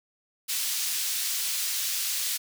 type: high-pass noise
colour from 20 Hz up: pink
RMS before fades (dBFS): -29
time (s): 0.48-2.38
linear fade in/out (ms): 20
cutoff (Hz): 3700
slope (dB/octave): 12
effects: none